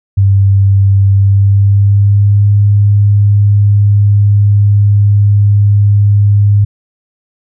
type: tone with pitch glide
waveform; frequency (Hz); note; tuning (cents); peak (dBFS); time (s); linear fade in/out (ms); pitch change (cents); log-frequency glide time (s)
sine; 98.4 to 102.28; G2 to G#2; +7 to -26; -4; 0.17-6.65; 10; +67; 1.11-2.48
effects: none